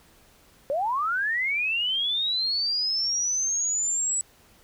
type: linear sweep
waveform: sine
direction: up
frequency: 530 to 7880 Hz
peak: -23 dBFS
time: 0.7-4.21 s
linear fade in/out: 0 ms
effects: pink hiss -57 dBFS RMS until 4.63 s